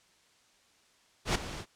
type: noise with ADSR envelope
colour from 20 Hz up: pink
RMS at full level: -25 dBFS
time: 1.25-1.66 s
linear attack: 100 ms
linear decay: 10 ms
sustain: -15 dB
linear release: 62 ms
effects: white hiss -65 dBFS RMS until 1.75 s + low-pass 7000 Hz 12 dB/octave